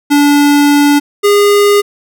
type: tone pair in turn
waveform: square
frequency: 288.9 / 408.6 Hz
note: D4 / G#4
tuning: -28 / -28 cents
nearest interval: tritone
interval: 600 cents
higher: second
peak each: -6 dBFS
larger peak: neither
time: 0.1-1 / 1.23-1.82 s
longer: first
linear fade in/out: 20 ms
effects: none